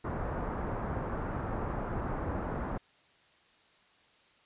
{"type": "low-pass noise", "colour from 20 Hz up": "pink", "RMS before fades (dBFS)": -35, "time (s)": [0.04, 2.78], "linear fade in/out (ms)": 10, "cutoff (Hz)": 1400, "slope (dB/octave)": 24, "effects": ["white hiss -64 dBFS RMS until 4.45 s", "resampled to 8000 Hz"]}